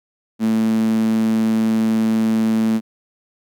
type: tone with high-pass filter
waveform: sawtooth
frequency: 111 Hz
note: A2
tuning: 16 cents sharp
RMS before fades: -17 dBFS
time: 0.39-2.81 s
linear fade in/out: 50 ms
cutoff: 230 Hz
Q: 7.7
effects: none